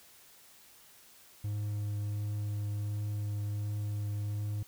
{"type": "tone with vibrato", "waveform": "triangle", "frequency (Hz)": 103.83, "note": "G#2", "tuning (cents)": 0, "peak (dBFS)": -30, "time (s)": [1.44, 4.63], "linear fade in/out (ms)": 5, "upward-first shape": "triangle", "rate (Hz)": 1.4, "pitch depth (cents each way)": 11, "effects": ["white hiss -58 dBFS RMS until 4.67 s"]}